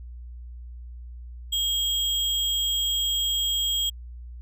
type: tone with sample-and-hold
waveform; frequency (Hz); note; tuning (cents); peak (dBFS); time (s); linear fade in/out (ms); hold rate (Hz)
sine; 3252; G#7; -37; -22; 1.52-3.9; 10; 11025
effects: added 60 Hz sine -37 dBFS peak until 4.41 s + resampled to 32000 Hz